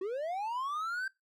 triangle linear sweep, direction up, 359.2 to 1580 Hz, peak -31 dBFS, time 0.01-1.08 s, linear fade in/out 5 ms, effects noise-tail reverb RT60 0.2 s tail -20 dB re dry

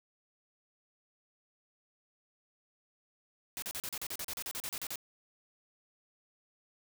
white noise bursts, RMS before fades -39 dBFS, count 16, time 3.57-4.957 s, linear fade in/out 0 ms, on 52 ms, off 37 ms, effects none

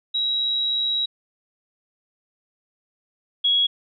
sine tone pair in turn, 3859 / 3329 Hz, B7 / G#7, -41 / +3 cents, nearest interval minor third, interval 256 cents, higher first, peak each -20 / -16 dBFS, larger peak second, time 0.14-1.06 / 3.44-3.67 s, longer first, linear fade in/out 10 ms, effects none

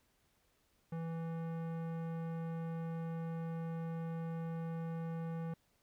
sine tone with tanh clipping, 164.81 Hz, E3, in tune, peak -40 dBFS, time 0.92-5.54 s, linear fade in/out 5 ms, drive 17 dB, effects pink hiss -75 dBFS RMS until 5.82 s

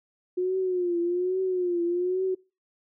sine tone with vibrato, 359.7 Hz, F#4, 49 cents flat, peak -23 dBFS, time 0.37-2.35 s, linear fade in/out 10 ms, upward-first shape triangle, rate 1.2 Hz, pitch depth 94 cents each way, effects noise-tail reverb RT60 0.3 s tail -24 dB re dry

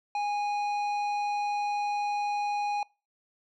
sine tone with tanh clipping, 824 Hz, G#5, 14 cents flat, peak -29 dBFS, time 0.15-2.83 s, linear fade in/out 2 ms, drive 11 dB, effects noise-tail reverb RT60 0.3 s tail -25 dB re dry

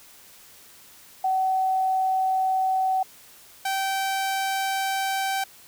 sine / sawtooth tone pair in turn, 757 / 775.1 Hz, F#5 / G5, +39 / -20 cents, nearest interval unison, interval 41 cents, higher second, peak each -20 dBFS, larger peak neither, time 1.24-3.03 / 3.65-5.44 s, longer neither, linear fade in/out 5 ms, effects white hiss -50 dBFS RMS until 5.67 s

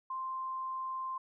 sine tone, 1046.5 Hz, C6, in tune, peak -35 dBFS, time 0.1-1.18 s, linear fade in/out 5 ms, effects none

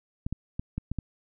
clicks, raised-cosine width 5 ms, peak -18 dBFS, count 6, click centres 0.265 / 0.326 / 0.595 / 0.78 / 0.916 / 0.987 s, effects none

